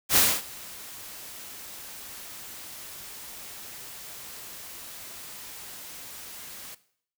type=noise with ADSR envelope; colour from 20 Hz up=white; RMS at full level=-18 dBFS; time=0.09-6.75 s; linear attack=74 ms; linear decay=250 ms; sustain=-24 dB; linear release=8 ms; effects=noise-tail reverb RT60 0.6 s tail -17 dB re dry